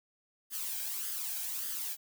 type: noise with flanger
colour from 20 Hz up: blue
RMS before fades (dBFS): -37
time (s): 0.5-1.97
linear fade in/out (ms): 50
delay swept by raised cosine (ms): 0.61 to 1.28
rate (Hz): 1.7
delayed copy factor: +0.6
effects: none